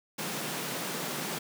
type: high-pass noise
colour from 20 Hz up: pink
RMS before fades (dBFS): -35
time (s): 0.18-1.39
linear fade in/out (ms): 10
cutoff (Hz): 140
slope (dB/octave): 48
effects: none